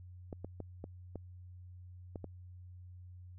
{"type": "clicks", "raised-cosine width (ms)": 2, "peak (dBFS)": -29, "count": 7, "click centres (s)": [0.328, 0.446, 0.603, 0.841, 1.157, 2.158, 2.243], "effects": ["added 90 Hz sine -49 dBFS peak until 3.38 s"]}